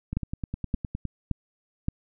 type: two click trains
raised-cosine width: 5 ms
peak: -13 / -18 dBFS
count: 4 / 10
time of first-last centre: 0.17-1.884 / 0.13-1.053 s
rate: 1.75 / 9.75 Hz
effects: none